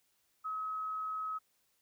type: tone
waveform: sine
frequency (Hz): 1278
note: D#6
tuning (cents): +46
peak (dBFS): -35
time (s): 0.44-1.39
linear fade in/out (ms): 20
effects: white hiss -75 dBFS RMS until 1.81 s